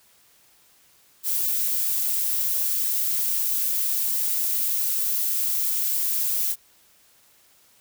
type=noise; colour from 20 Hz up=violet; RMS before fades=-24 dBFS; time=1.23-6.56 s; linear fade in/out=50 ms; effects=white hiss -58 dBFS RMS until 7.8 s